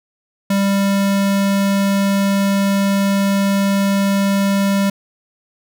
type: tone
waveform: square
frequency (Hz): 197.7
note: G3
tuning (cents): +15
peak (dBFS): -14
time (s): 0.5-4.9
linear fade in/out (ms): 5
effects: none